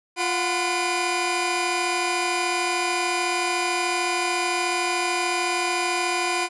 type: tone cluster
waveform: sawtooth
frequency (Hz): 351.2 / 736 / 1015 / 2422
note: F4 / F#5 / B5 / D#7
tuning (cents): +10 / -9 / +47 / -47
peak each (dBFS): -24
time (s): 0.16-6.49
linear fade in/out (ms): 50
effects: resampled to 24000 Hz